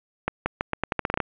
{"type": "accelerating click train", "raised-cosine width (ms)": 0.5, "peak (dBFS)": -8, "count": 12, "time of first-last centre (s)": [0.28, 1.202], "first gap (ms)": 180, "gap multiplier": 0.83, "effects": ["resampled to 8000 Hz", "8-bit"]}